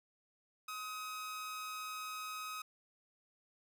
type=tone with amplitude modulation; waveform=sawtooth; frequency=1265 Hz; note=D#6; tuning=28 cents sharp; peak=-36 dBFS; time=0.68-2.62 s; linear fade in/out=5 ms; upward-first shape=sine; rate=218 Hz; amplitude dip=40%; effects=none